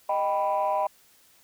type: chord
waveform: sine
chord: Eb augmented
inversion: none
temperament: equal with one note detuned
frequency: 619.4 / 784 / 987.8 Hz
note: Eb5 / G5 / B5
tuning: -8 / 0 / 0 cents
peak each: -26 dBFS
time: 0.09-0.87 s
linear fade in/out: 5 ms
effects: tanh soft clip ceiling -17 dBFS + white hiss -59 dBFS RMS until 1.43 s